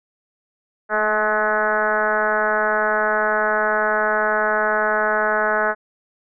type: tone with frequency modulation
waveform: sine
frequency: 1065 Hz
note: C6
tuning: 30 cents sharp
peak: -16 dBFS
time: 0.89-5.75 s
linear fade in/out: 50 ms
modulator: 212 Hz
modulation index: 3
effects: none